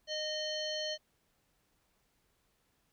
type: harmonic tone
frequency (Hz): 615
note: D#5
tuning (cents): -20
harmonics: 1 / 3 / 5 / 7 / 9 / 10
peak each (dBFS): -38 / -45 / -40 / -40 / -51 / -49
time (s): 0.07-0.98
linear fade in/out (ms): 50
effects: pink hiss -75 dBFS RMS until 2.92 s